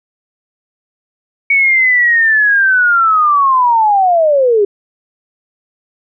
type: linear sweep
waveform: sine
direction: down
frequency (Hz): 2244 to 392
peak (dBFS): -7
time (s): 1.5-4.65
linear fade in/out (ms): 5
effects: none